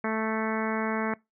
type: harmonic tone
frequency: 220 Hz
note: A3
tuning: in tune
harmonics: 1 / 2 / 3 / 4 / 5 / 6 / 7 / 8 / 9 / 10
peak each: -30 / -33 / -35 / -36 / -37 / -38 / -38 / -39 / -40 / -40 dBFS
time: 0.04-1.14 s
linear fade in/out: 2 ms
effects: noise-tail reverb RT60 0.2 s tail -23 dB re dry